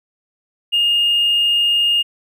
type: tone with hard clipping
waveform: sine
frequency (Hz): 2837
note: F7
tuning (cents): +27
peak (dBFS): -13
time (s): 0.72-2.03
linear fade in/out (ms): 20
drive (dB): 1
effects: none